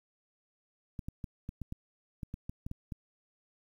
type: clicks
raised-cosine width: 5 ms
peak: -26 dBFS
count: 12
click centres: 0.992 / 1.085 / 1.242 / 1.491 / 1.617 / 1.724 / 2.232 / 2.341 / 2.495 / 2.665 / 2.714 / 2.922 s
effects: 10-bit